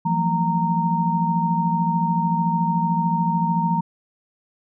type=tone cluster; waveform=sine; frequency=169.2 / 182.8 / 224.6 / 925 Hz; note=E3 / F#3 / A3 / A#5; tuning=+45 / -21 / +36 / -14 cents; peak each=-22 / -26 / -28 / -21 dBFS; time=0.05-3.81 s; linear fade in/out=10 ms; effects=none